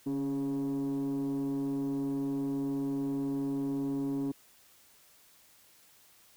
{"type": "tone with frequency modulation", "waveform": "sine", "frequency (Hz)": 277.2, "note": "C#4", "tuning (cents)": 0, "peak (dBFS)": -27, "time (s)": [0.06, 4.32], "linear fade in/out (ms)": 10, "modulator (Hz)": 134, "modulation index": 0.55, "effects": ["tanh soft clip ceiling -29 dBFS", "white hiss -61 dBFS RMS until 6.36 s"]}